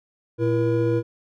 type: tone cluster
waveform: triangle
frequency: 116.6 / 334.8 / 477.8 Hz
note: A#2 / E4 / A#4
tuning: +1 / +27 / +43 cents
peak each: -21 dBFS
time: 0.38-1.03 s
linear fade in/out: 50 ms
effects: none